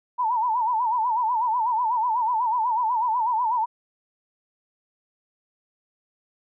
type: tone with vibrato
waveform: sine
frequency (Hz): 932.3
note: A#5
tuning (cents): 0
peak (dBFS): -20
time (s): 0.18-3.66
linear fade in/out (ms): 20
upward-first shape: sine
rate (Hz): 8.1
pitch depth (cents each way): 130
effects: none